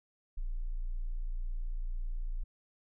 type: tone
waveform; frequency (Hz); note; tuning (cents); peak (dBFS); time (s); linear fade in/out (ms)
sine; 29.03; A#0; -6; -32; 0.37-2.44; 10
effects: none